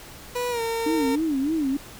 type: tone with pitch glide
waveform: 30% pulse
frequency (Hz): 490 to 457.2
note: B4 to A#4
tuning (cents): -14 to -34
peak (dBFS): -22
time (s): 0.35-1.16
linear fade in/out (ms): 10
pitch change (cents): -120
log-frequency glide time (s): 0.5-0.61
type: tone with vibrato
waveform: sine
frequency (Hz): 293.7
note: D4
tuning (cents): 0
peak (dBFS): -21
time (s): 0.86-1.77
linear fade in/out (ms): 5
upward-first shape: sine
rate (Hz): 3.3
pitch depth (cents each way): 180
effects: pink hiss -43 dBFS RMS until 1.99 s